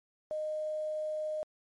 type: tone with quantisation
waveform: sine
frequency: 616 Hz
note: D#5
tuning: 17 cents flat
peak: -32 dBFS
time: 0.31-1.43 s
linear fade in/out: 0 ms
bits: 10
effects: MP3 48 kbps